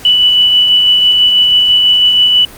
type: tone with tremolo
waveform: sine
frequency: 2967 Hz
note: F#7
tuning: 4 cents sharp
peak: -4 dBFS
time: 0.05-2.45 s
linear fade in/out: 2 ms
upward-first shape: sine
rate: 6.1 Hz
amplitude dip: 25%
effects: pink hiss -33 dBFS RMS until 2.57 s + Opus 48 kbps